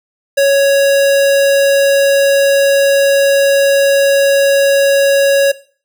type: tone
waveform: square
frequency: 555 Hz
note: C#5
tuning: 2 cents sharp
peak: -8 dBFS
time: 0.37-5.52 s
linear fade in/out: 10 ms
effects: noise-tail reverb RT60 0.4 s tail -17 dB re dry